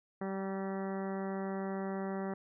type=harmonic tone with a mistuned harmonic; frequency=193.4 Hz; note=G3; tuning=23 cents flat; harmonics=1 / 2 / 3 / 4 / 5 / 6 / 7 / 8 / 9 / 10; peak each=-37 / -40 / -44 / -45 / -51 / -51 / -52 / -56 / -55 / -54 dBFS; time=0.21-2.34 s; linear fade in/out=5 ms; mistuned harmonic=5; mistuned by=-22 cents; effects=none